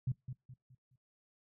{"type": "tone with echo", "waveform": "sine", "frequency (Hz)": 128.5, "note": "C3", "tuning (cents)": -31, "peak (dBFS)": -30, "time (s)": [0.07, 0.12], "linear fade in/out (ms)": 5, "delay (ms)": 210, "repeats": 4, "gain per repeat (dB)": -9, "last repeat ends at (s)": 0.96, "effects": ["noise-tail reverb RT60 0.2 s tail -22 dB re dry"]}